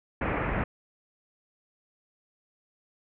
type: low-pass noise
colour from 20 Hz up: pink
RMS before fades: -29 dBFS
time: 0.21-0.64 s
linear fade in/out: 5 ms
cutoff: 2400 Hz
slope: 48 dB/octave
effects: none